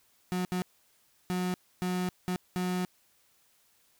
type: tone bursts at uneven times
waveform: 35% pulse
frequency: 181.5 Hz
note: F#3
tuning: 33 cents flat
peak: -27 dBFS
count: 6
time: 0.32-0.45 / 0.52-0.62 / 1.3-1.54 / 1.82-2.09 / 2.28-2.36 / 2.56-2.85 s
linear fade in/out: 0 ms
effects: white hiss -67 dBFS RMS until 3.99 s